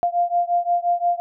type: beating tone pair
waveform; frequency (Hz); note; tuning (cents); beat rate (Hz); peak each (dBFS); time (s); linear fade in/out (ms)
sine; 696 / 701.7; F5 / F5; -6 / +8; 5.7; -20 / -21; 0.03-1.2; 0
effects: none